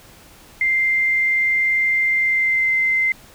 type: tone with pitch glide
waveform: sine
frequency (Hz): 2093 to 2075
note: C7 to C7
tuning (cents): 0 to -15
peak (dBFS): -15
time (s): 0.61-3.12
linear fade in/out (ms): 2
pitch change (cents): -15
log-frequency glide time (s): 2.18-2.71
effects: pink hiss -46 dBFS RMS until 3.34 s